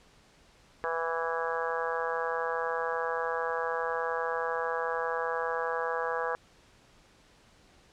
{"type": "harmonic tone", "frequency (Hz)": 164.81, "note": "E3", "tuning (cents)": 0, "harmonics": [3, 4, 5, 6, 7, 8, 9, 10], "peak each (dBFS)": [-33, -39, -38, -37, -37, -41, -42, -37], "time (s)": [0.84, 6.35], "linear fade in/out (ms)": 0, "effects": ["pink hiss -60 dBFS RMS until 7.92 s", "low-pass 7000 Hz 12 dB/octave"]}